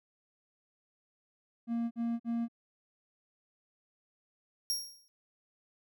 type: tone bursts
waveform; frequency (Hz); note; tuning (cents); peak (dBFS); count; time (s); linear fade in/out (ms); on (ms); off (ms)
triangle; 233.1; A#3; 0; -28; 3; 1.67-2.484; 50; 240; 47
type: tone with exponential decay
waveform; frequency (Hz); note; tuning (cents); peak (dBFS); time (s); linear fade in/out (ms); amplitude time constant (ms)
sawtooth; 5588; F8; 0; -25; 4.7-5.08; 0; 81
effects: none